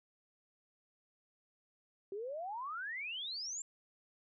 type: exponential sweep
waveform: sine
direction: up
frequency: 379.3 to 7490 Hz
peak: -39 dBFS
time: 2.12-3.62 s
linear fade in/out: 2 ms
effects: none